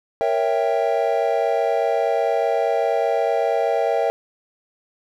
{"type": "chord", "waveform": "triangle", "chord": "A# diminished seventh", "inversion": "none", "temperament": "equal with one note detuned", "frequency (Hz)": [466.2, 554.4, 659.3, 789.9], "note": ["A#4", "C#5", "E5", "G5"], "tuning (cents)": [0, 0, 0, 13], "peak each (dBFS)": [-21, -22, -20, -22], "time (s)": [0.21, 4.1], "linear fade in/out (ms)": 0, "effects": []}